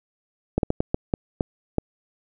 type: slowing click train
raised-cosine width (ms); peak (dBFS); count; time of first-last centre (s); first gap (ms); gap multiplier
2; -7; 8; 0.58-1.783; 52; 1.39
effects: none